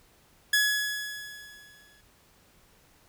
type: tone with exponential decay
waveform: sawtooth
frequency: 1689 Hz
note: G#6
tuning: 29 cents sharp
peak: -16 dBFS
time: 0.53-2.01 s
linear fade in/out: 5 ms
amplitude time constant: 320 ms
effects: pink hiss -61 dBFS RMS until 3.08 s